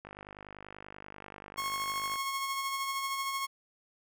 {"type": "click train", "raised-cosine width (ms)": 0.5, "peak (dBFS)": -30, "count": 107, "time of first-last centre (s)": [0.05, 2.157], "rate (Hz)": 50.3}
{"type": "tone with tremolo", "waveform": "sawtooth", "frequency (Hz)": 1090, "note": "C#6", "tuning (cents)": -29, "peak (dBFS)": -27, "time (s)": [1.57, 3.47], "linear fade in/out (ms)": 20, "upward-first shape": "sine", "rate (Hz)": 13, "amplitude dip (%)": 35}
{"effects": []}